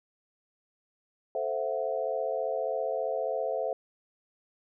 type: chord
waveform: sine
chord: F# half-diminished seventh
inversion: first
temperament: equal with one note detuned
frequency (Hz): 440 / 523.3 / 665 / 740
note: A4 / C5 / E5 / F#5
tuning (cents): 0 / 0 / +15 / 0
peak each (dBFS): -35 / -32 / -32 / -38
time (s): 1.35-3.73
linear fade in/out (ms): 2
effects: none